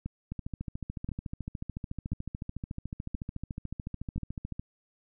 two click trains, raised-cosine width 5 ms, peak -23 / -22 dBFS, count 60 / 5, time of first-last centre 0.32-4.595 / 0.06-4.179 s, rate 13.8 / 0.971 Hz, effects none

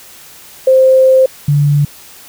sine tone pair in turn, 523.3 / 145.03 Hz, C5 / D3, 0 / -21 cents, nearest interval octave + minor seventh, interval 2221 cents, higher first, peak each -4 / -7 dBFS, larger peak first, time 0.67-1.26 / 1.48-1.85 s, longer first, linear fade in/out 5 ms, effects white hiss -37 dBFS RMS until 2.28 s

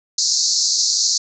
pink band-pass noise, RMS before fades -18 dBFS, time 0.18-1.18 s, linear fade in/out 5 ms, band 4200 to 7000 Hz, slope 96 dB/octave, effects none

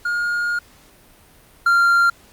triangle tone pair in turn, 1424 / 1387.5 Hz, F6 / F6, +33 / -12 cents, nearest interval unison, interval 45 cents, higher first, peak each -17 / -10 dBFS, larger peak second, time 0.05-0.59 / 1.66-2.1 s, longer first, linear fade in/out 5 ms, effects pink hiss -50 dBFS RMS until 2.32 s + Opus 48 kbps

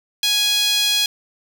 sawtooth tone with high-pass filter, 830.6 Hz, G#5, in tune, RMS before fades -18 dBFS, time 0.23-1.06 s, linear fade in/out 2 ms, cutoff 3500 Hz, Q 3.2, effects none

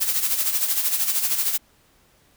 blue noise with tremolo, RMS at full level -20 dBFS, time 0-1.58 s, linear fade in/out 20 ms, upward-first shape sine, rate 13 Hz, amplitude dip 60%, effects pink hiss -59 dBFS RMS until 2.36 s

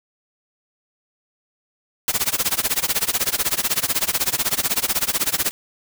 white noise with tremolo, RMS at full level -18 dBFS, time 2.08-5.51 s, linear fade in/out 0 ms, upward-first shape sine, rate 16 Hz, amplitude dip 95%, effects none

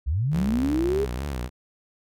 sine linear sweep, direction up, 58.27 to 420 Hz, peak -21 dBFS, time 0.06-1.06 s, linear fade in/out 20 ms
sawtooth tone with vibrato, 66.3 Hz, C2, 23 cents sharp, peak -24 dBFS, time 0.31-1.5 s, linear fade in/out 50 ms, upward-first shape sine, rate 3.4 Hz, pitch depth 170 cents each way
effects none

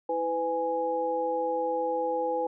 sine tone cluster, 327.2 / 502 / 831 Hz, E4 / B4 / G#5, -13 / +28 / +1 cents, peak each -36 / -28 / -30 dBFS, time 0.09-2.47 s, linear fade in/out 5 ms, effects none

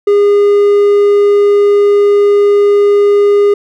triangle tone, 407.9 Hz, G#4, 31 cents flat, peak -3 dBFS, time 0.07-3.54 s, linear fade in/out 5 ms, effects none

